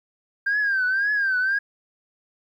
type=tone with vibrato; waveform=sine; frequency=1589 Hz; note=G6; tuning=23 cents sharp; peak=-18 dBFS; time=0.46-1.59 s; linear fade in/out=10 ms; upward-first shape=triangle; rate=1.9 Hz; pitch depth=130 cents each way; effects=tanh soft clip ceiling -16 dBFS + 10-bit